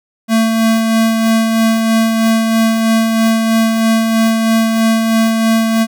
square tone with tremolo, 224.5 Hz, A3, 35 cents sharp, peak -9 dBFS, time 0.28-5.87 s, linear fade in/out 50 ms, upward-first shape sine, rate 3.1 Hz, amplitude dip 35%, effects none

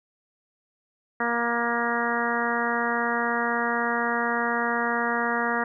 harmonic tone, 235.9 Hz, A#3, 21 cents sharp, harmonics 1 / 2 / 3 / 4 / 5 / 6 / 7 / 8, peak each -31 / -31 / -31 / -31 / -31 / -31 / -31 / -31 dBFS, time 1.2-5.64 s, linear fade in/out 5 ms, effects none

